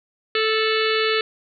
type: harmonic tone with a mistuned harmonic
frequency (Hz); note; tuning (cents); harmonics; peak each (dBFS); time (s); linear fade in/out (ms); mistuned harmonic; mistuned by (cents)
439.2; A4; -3; 1 / 3 / 4 / 5 / 6 / 7 / 8 / 9 / 10; -21 / -26 / -27 / -28 / -29 / -29 / -30 / -31 / -31; 0.35-1.21; 2; 7; -62
effects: none